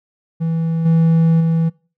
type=tone with level steps; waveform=triangle; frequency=163.9 Hz; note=E3; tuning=10 cents flat; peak=-14 / -8 / -11 dBFS; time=0.4-1.7 s; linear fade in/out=20 ms; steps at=0.85 / 1.4 s; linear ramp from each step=10 ms; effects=noise-tail reverb RT60 0.4 s tail -25 dB re dry